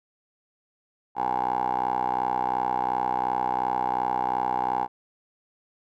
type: tone with band-pass filter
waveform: 10% pulse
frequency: 62.8 Hz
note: B1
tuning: 30 cents sharp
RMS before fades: -26 dBFS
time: 1.15-4.88 s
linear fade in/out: 50 ms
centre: 820 Hz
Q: 8.8
effects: none